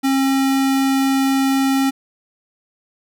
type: tone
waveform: square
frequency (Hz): 269.6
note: C#4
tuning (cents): -48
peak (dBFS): -15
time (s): 0.03-1.91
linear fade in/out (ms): 20
effects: none